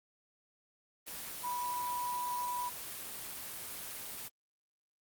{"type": "tone in noise", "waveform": "sine", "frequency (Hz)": 981, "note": "B5", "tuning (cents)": -12, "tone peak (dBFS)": -34, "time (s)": [1.43, 2.7], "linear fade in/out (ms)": 20, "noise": "white", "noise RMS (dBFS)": -43, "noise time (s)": [1.06, 4.29], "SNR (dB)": 6, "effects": ["Opus 24 kbps"]}